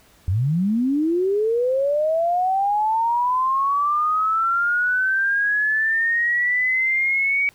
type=linear sweep; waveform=sine; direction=up; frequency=83.7 to 2265 Hz; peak=-17 dBFS; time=0.28-7.49 s; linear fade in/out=0 ms; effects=pink hiss -54 dBFS RMS until 7.54 s